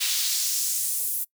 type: noise with high-pass filter sweep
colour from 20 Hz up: pink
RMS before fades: -26 dBFS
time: 0-1.25 s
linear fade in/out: 20 ms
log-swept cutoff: 3400 to 12000 Hz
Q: 1.3
effects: noise-tail reverb RT60 0.1 s tail -23 dB re dry